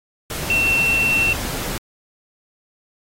sine tone in noise, 2700 Hz, E7, 41 cents sharp, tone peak -15 dBFS, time 0.5-1.33 s, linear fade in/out 2 ms, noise pink, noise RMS -27 dBFS, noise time 0.3-1.78 s, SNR +9 dB, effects AAC 48 kbps

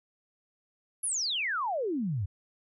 sine exponential sweep, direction down, 11370 to 87.31 Hz, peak -28 dBFS, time 1.03-2.26 s, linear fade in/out 10 ms, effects none

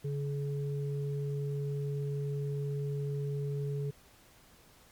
sine tone pair together, 142.2 / 424.8 Hz, C#3 / G#4, +45 / +39 cents, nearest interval octave + perfect fifth, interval 1894 cents, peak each -32 / -39 dBFS, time 0.04-3.91 s, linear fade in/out 10 ms, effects pink hiss -60 dBFS RMS until 4.91 s + MP3 96 kbps

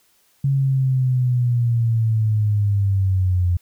sine linear sweep, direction down, 138.59 to 87.31 Hz, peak -15 dBFS, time 0.44-3.57 s, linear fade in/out 5 ms, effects white hiss -60 dBFS RMS until 3.61 s

